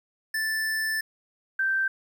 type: tone pair in turn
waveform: square / sine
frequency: 1760 / 1562.4 Hz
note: A6 / G6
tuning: 0 / -6 cents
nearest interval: major second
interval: 206 cents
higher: first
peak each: -26 / -22 dBFS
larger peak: second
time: 0.34-1.01 / 1.59-1.88 s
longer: first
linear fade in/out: 5 ms
effects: 10-bit